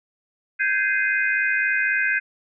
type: chord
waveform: sine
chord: Ab major seventh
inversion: third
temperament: just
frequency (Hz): 1557.4 / 1661.2 / 2077 / 2492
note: G6 / Ab6 / C7 / Eb7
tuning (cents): -12 / 0 / -13 / +2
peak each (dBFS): -22 / -26 / -25 / -26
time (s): 0.59-2.2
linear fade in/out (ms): 20
effects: none